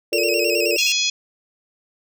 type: chord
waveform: sine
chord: Bb major seventh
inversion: second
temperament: just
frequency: 349.6 / 437 / 466.2 / 582.7 Hz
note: F4 / A4 / Bb4 / D5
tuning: +2 / -12 / 0 / -14 cents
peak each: -24 dBFS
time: 0.12-0.77 s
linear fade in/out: 10 ms
type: tone with vibrato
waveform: 25% pulse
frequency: 2637 Hz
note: E7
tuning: in tune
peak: -17 dBFS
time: 0.13-0.92 s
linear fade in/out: 0 ms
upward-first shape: square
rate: 9.5 Hz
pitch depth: 63 cents each way
type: harmonic tone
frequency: 838 Hz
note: G#5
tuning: 15 cents sharp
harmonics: 3 / 4 / 5 / 6 / 7 / 8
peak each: -24 / -23 / -25 / -25 / -27 / -28 dBFS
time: 0.78-1.1 s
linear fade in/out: 5 ms
effects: none